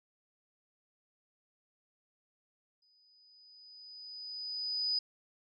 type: tone with exponential growth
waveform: sine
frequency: 4978 Hz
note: D#8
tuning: in tune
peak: -28 dBFS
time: 2.82-4.99 s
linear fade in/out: 5 ms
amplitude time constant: 470 ms
effects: none